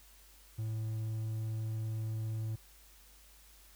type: tone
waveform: triangle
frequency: 110.3 Hz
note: A2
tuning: 5 cents sharp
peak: -32 dBFS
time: 0.58-2.56 s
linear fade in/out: 10 ms
effects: added 50 Hz sine -60 dBFS peak until 3.75 s + white hiss -61 dBFS RMS until 3.75 s